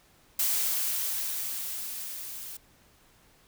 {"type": "noise with level ramp", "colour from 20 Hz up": "blue", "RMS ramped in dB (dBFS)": [-26, -41], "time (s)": [0.39, 2.57], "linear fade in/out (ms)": 5, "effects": ["pink hiss -61 dBFS RMS until 3.47 s"]}